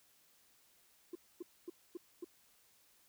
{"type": "tone bursts", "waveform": "sine", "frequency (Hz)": 349.2, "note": "F4", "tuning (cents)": 0, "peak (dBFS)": -39, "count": 5, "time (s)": [1.13, 2.245], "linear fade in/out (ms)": 5, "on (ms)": 23, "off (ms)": 250, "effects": ["tanh soft clip ceiling -39 dBFS", "white hiss -69 dBFS RMS until 3.08 s"]}